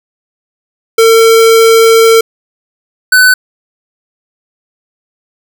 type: tone pair in turn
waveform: square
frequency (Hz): 452.3 / 1504.3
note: A4 / F#6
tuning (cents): +48 / +28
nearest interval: octave + major sixth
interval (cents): 2080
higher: second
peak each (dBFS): -3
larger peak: neither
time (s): 0.98-2.21 / 3.12-3.34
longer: first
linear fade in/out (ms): 5
effects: none